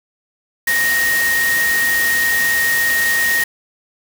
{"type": "tone in noise", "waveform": "sine", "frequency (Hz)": 1864.7, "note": "A#6", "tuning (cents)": 0, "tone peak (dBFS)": -14, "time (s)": [0.67, 3.44], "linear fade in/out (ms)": 5, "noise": "white", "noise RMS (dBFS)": -22, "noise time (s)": [0.67, 3.44], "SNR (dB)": 5, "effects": []}